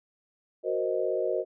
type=chord; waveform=sine; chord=C half-diminished seventh; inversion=second; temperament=equal; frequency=370 / 466.2 / 523.3 / 622.3 Hz; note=Gb4 / Bb4 / C5 / Eb5; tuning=0 / 0 / 0 / 0 cents; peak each=-31 dBFS; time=0.63-1.45 s; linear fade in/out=50 ms; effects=none